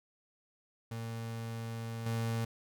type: tone with level steps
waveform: 35% pulse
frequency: 114.4 Hz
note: A#2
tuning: 32 cents flat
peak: -36 / -30 dBFS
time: 0.91-2.45 s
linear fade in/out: 5 ms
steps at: 2.06 s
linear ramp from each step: 2 ms
effects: none